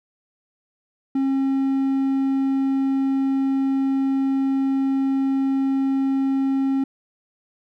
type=tone; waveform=triangle; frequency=270 Hz; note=C#4; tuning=45 cents flat; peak=-16 dBFS; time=1.15-6.84 s; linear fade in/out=5 ms; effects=none